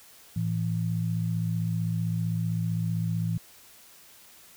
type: tone pair together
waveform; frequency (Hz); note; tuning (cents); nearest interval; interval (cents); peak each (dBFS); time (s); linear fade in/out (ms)
sine; 111.5 / 167.06; A2 / E3; +23 / +23; perfect fifth; 700; -28; 0.36-3.38; 5
effects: white hiss -53 dBFS RMS until 4.56 s